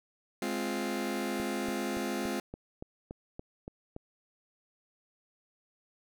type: chord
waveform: sawtooth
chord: F minor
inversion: first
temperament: just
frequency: 209.5 / 261.9 / 349.2 Hz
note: Ab3 / C4 / F4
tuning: +15 / +2 / 0 cents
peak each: -32 dBFS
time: 0.42-2.4 s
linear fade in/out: 2 ms
type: click train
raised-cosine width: 2 ms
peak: -27 dBFS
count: 10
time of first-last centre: 1.4-3.964 s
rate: 3.51 Hz
effects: none